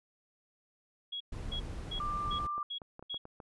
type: tone bursts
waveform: sine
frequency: 3322 Hz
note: G#7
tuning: in tune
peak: -36 dBFS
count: 6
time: 1.12-3.18 s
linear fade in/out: 10 ms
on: 85 ms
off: 310 ms
type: noise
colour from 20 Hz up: brown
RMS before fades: -40 dBFS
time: 1.32-2.47 s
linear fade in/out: 5 ms
type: clicks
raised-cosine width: 1 ms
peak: -33 dBFS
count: 11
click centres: 1.979 / 2.262 / 2.401 / 2.449 / 2.58 / 2.818 / 2.994 / 3.026 / 3.144 / 3.254 / 3.402 s
type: tone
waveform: sine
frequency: 1186 Hz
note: D6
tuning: 17 cents sharp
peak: -33 dBFS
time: 2-2.63 s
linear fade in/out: 2 ms
effects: resampled to 24000 Hz